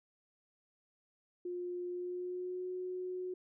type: tone with pitch glide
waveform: sine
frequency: 355.5 to 365.9 Hz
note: F4 to F#4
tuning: +31 to -19 cents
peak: -37 dBFS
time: 1.45-3.34 s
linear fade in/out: 5 ms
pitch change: +50 cents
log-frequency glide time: 1.89-2.68 s
effects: none